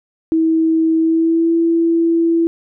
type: tone with pitch glide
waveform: sine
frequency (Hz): 323 to 333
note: E4 to E4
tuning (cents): -35 to +18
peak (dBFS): -11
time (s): 0.32-2.47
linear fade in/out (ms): 0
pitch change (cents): +53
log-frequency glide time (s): 0.98-1.54
effects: none